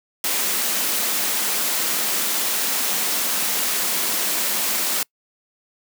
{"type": "high-pass noise", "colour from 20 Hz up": "white", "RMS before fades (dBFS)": -22, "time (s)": [0.24, 5.03], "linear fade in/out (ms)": 2, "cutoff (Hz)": 170, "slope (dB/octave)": 96, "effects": ["noise-tail reverb RT60 0.1 s tail -26 dB re dry"]}